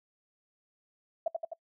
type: tone with echo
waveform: sine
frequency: 659.3 Hz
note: E5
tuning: in tune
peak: -25 dBFS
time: 1.26-1.28 s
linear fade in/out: 5 ms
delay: 85 ms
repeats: 3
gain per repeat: -3 dB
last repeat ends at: 1.535 s
effects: noise-tail reverb RT60 0.1 s tail -23 dB re dry

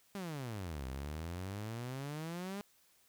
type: exponential two-way sweep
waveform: sawtooth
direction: down then up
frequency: 205.7 to 63.5 to 205.7 Hz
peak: -36 dBFS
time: 0.15-2.61 s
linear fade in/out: 0 ms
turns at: 0.86 s
effects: white hiss -69 dBFS RMS until 3.08 s

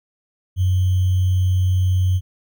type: tone with sample-and-hold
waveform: sine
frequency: 92.2 Hz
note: F#2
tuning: 6 cents flat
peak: -14 dBFS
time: 0.56-2.21 s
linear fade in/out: 50 ms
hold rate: 3150 Hz
effects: none

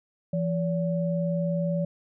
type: tone pair together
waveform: sine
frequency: 169.37 / 572 Hz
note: E3 / D5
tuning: +47 / -46 cents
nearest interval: octave + major sixth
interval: 2107 cents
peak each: -25 / -29 dBFS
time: 0.33-1.85 s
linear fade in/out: 5 ms
effects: none

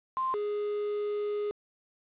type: tone pair in turn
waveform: sine / triangle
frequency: 1046.5 / 415.3 Hz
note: C6 / G#4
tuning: 0 / 0 cents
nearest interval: octave + major third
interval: 1600 cents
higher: first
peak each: -27 dBFS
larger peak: neither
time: 0.17-0.34 / 0.34-1.51 s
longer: second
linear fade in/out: 0 ms
effects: resampled to 8000 Hz + 9-bit

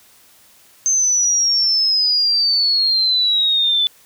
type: exponential sweep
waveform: sine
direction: down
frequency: 6300 to 3486 Hz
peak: -13 dBFS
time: 0.86-3.87 s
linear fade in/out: 0 ms
effects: white hiss -50 dBFS RMS until 4.05 s

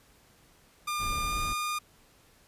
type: tone with pitch glide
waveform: sawtooth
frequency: 1204 to 1215.2 Hz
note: D6 to D#6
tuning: +43 to -41 cents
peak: -26 dBFS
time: 0.87-1.79 s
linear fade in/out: 10 ms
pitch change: +16 cents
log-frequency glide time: 1.25-1.39 s
type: noise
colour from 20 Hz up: brown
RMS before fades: -36 dBFS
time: 0.99-1.54 s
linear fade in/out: 20 ms
effects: pink hiss -61 dBFS RMS until 2.47 s + resampled to 32000 Hz

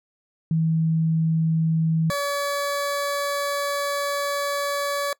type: tone pair in turn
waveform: sine / 20% pulse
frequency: 161.5 / 569.4 Hz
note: E3 / C#5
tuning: -35 / +46 cents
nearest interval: octave + minor seventh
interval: 2181 cents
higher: second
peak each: -18 dBFS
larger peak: neither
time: 0.51-2.1 / 2.1-5.13 s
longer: second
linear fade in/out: 2 ms
effects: noise-tail reverb RT60 0.1 s tail -22 dB re dry

